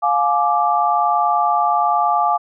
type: chord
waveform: sine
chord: D diminished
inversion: first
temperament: just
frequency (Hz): 704.8 / 845.8 / 1174.7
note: F5 / Ab5 / D6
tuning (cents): +16 / +31 / 0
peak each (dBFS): -18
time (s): 0.02-2.38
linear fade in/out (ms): 20
effects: none